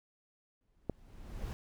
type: noise with exponential growth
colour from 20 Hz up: brown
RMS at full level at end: -36 dBFS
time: 0.61-1.53 s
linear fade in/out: 0 ms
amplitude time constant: 200 ms
type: click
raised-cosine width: 2 ms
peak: -20 dBFS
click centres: 0.897 s
effects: none